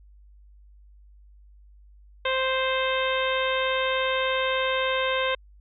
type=harmonic tone; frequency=523.3 Hz; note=C5; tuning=in tune; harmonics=1 / 2 / 3 / 4 / 5 / 6 / 7; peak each=-26 / -29 / -31 / -32 / -33 / -34 / -34 dBFS; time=2.25-5.35 s; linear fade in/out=5 ms; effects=added 50 Hz sine -49 dBFS peak until 5.6 s